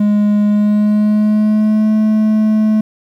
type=tone with pitch glide; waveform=triangle; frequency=207.7 to 215.8 Hz; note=G#3 to A3; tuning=0 to -33 cents; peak=-7 dBFS; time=0-2.81 s; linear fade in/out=5 ms; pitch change=+67 cents; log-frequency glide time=0.47-1.93 s; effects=8-bit